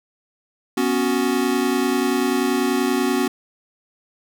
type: chord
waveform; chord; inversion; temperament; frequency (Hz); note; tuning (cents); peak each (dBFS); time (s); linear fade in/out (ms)
square; B suspended second; none; equal; 246.9 / 277.2 / 370; B3 / C#4 / F#4; 0 / 0 / 0; -23; 0.77-3.28; 5
effects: none